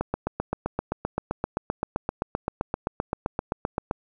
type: click train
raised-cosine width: 1 ms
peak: -11 dBFS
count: 31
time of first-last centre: 0.01-3.911 s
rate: 7.69 Hz
effects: none